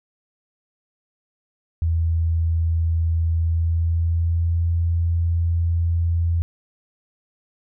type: tone with pitch glide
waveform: sine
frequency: 82.41 to 84.38 Hz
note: E2 to E2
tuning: 0 to +41 cents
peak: -17 dBFS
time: 1.82-6.42 s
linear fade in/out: 0 ms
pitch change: +41 cents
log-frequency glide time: 3.34-4.64 s
effects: none